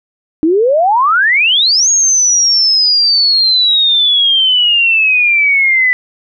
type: exponential two-way sweep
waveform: sine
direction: up then down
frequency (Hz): 302.5 to 6645 to 1980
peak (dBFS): -7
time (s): 0.43-5.93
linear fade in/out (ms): 0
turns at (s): 1.89
effects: none